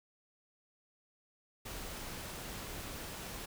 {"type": "noise", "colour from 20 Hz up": "pink", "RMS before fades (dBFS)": -44, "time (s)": [1.65, 3.46], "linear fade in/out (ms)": 10, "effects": []}